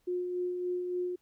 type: tone with tremolo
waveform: sine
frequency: 358.8 Hz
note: F4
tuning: 47 cents sharp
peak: -29 dBFS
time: 0.07-1.16 s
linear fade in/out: 10 ms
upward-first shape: sine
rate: 3.5 Hz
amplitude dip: 35%
effects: pink hiss -74 dBFS RMS until 1.21 s